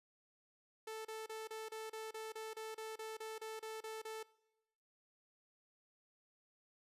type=tone bursts; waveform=sawtooth; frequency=440 Hz; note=A4; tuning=in tune; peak=-40 dBFS; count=16; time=0.87-4.23 s; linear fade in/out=5 ms; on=180 ms; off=32 ms; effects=noise-tail reverb RT60 0.9 s tail -22 dB re dry + resampled to 32000 Hz